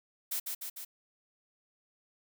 blue noise with echo, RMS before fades -34 dBFS, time 0.31-0.4 s, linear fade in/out 10 ms, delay 150 ms, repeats 3, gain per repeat -3 dB, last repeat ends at 0.85 s, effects none

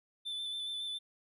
triangle tone with vibrato, 3520 Hz, A7, in tune, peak -35 dBFS, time 0.25-0.99 s, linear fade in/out 20 ms, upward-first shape square, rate 7.2 Hz, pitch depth 17 cents each way, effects none

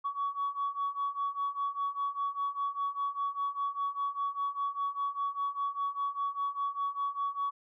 sine beating tone pair, 1123 / 1128 Hz, C#6 / C#6, +22 / +30 cents, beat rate 5 Hz, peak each -34 / -32 dBFS, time 0.04-7.51 s, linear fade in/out 20 ms, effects tanh soft clip ceiling -25 dBFS

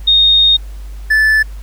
sine / triangle tone pair in turn, 3700 / 1746.2 Hz, A#7 / A6, -14 / -14 cents, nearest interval octave + minor second, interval 1300 cents, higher first, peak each -6 dBFS, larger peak neither, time 0.07-0.57 / 1.1-1.43 s, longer first, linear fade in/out 10 ms, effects added 50 Hz sine -25 dBFS peak until 1.62 s + pink hiss -45 dBFS RMS until 1.62 s

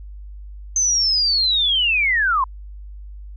sine linear sweep, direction down, 6272 to 1000 Hz, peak -15 dBFS, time 0.76-2.44 s, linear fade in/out 2 ms, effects added 50 Hz sine -33 dBFS peak until 3.36 s

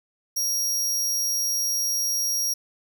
sawtooth tone, 5640 Hz, F8, 16 cents sharp, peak -20 dBFS, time 0.36-2.54 s, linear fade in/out 10 ms, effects none

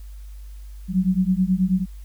sine beating tone pair, 181.4 / 190.7 Hz, F#3 / G3, -34 / -47 cents, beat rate 9.3 Hz, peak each -20 dBFS, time 0.88-1.86 s, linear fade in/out 50 ms, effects added 50 Hz sine -35 dBFS peak until 2.04 s + white hiss -57 dBFS RMS until 2.04 s

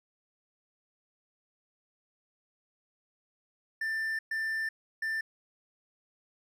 triangle tone bursts at uneven times, 1781 Hz, A6, 21 cents sharp, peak -28 dBFS, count 3, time 3.81-4.19 / 4.31-4.69 / 5.02-5.21 s, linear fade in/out 5 ms, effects none

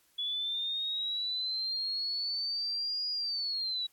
sine linear two-way sweep, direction up then down, 3399 to 4897 to 3878 Hz, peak -31 dBFS, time 0.18-3.87 s, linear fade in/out 10 ms, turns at 3.1 s, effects white hiss -68 dBFS RMS until 3.92 s + AAC 64 kbps

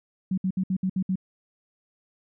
sine tone bursts, 187.5 Hz, F#3, 23 cents sharp, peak -22 dBFS, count 7, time 0.31-1.157 s, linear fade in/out 5 ms, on 67 ms, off 63 ms, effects none

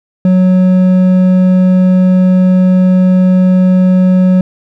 triangle tone with hard clipping, 184.3 Hz, F#3, 7 cents flat, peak -6 dBFS, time 0.25-4.41 s, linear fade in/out 2 ms, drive 9 dB, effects none

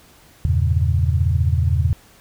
sine chord, E diminished seventh, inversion none, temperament equal, 82.41 / 98 / 116.54 / 138.59 Hz, E2 / G2 / Bb2 / Db3, 0 / 0 / 0 / 0 cents, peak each -17 / -22 / -22 / -23 dBFS, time 0.45-1.93 s, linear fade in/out 0 ms, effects pink hiss -50 dBFS RMS until 2.2 s

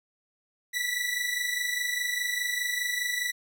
sawtooth tone pair together, 1950 / 1974.9 Hz, B6 / B6, -23 / -1 cents, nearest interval unison, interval 22 cents, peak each -27 dBFS, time 0.73-3.32 s, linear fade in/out 20 ms, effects none

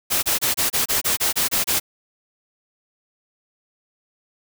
white noise bursts, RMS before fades -20 dBFS, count 11, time 0.1-1.8 s, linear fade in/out 20 ms, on 130 ms, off 27 ms, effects none

